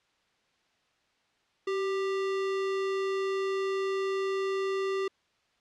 sine tone with sample-and-hold, 386.2 Hz, G4, 26 cents flat, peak -27 dBFS, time 1.67-5.08 s, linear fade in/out 5 ms, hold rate 1575 Hz, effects white hiss -70 dBFS RMS until 5.6 s + low-pass 4000 Hz 12 dB/octave

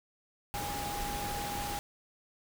sine tone in noise, 818 Hz, G#5, 26 cents flat, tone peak -37 dBFS, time 0.54-1.79 s, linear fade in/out 0 ms, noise pink, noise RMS -38 dBFS, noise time 0.54-1.79 s, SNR -2 dB, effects none

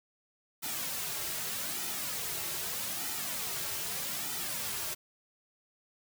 white noise with flanger, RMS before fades -36 dBFS, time 0.62-4.95 s, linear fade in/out 20 ms, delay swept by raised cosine 1.8 to 4.1 ms, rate 0.81 Hz, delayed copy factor -0.65, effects none

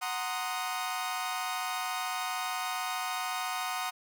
sawtooth chord, C half-diminished seventh, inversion second, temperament equal, 740 / 932.3 / 1046.5 / 1244.5 Hz, Gb5 / Bb5 / C6 / Eb6, 0 / 0 / 0 / 0 cents, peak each -32 / -36 / -36 / -33 dBFS, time 0.01-3.91 s, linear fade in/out 20 ms, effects none

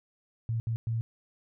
sine tone bursts at uneven times, 114.1 Hz, A#2, 37 cents flat, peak -27 dBFS, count 3, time 0.49-0.6 / 0.67-0.76 / 0.87-1.01 s, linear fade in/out 0 ms, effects none

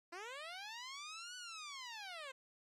10% pulse linear two-way sweep, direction up then down, 329.6 to 1498 to 509 Hz, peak -38 dBFS, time 0.12-2.32 s, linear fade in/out 10 ms, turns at 1.36 s, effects low-pass 7000 Hz 12 dB/octave + 13-bit

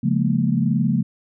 sine chord, Bb minor seventh, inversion first, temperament equal with one note detuned, 138.59 / 174.61 / 211.3 / 233.1 Hz, Db3 / F3 / Ab3 / Bb3, 0 / 0 / +30 / 0 cents, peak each -22 dBFS, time 0.03-1.03 s, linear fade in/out 10 ms, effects none

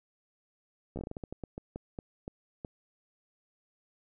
slowing click train, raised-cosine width 2 ms, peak -25 dBFS, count 16, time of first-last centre 0.96-2.648 s, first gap 13 ms, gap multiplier 1.27, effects none

